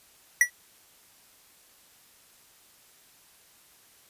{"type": "tone with exponential decay", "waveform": "square", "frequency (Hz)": 1946, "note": "B6", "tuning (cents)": -26, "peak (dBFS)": -13, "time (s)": [0.41, 0.5], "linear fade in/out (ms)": 2, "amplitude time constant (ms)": 19, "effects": ["white hiss -58 dBFS RMS until 4.09 s", "resampled to 32000 Hz"]}